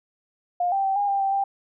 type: tone with pitch steps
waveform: sine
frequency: 709 / 784 / 775 / 813 / 793 / 781 / 790 Hz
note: F5 / G5 / G5 / G#5 / G5 / G5 / G5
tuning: +26 / 0 / -20 / -37 / +20 / -7 / +13 cents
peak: -20 dBFS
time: 0.6-1.44 s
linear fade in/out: 5 ms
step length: 120 ms
effects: none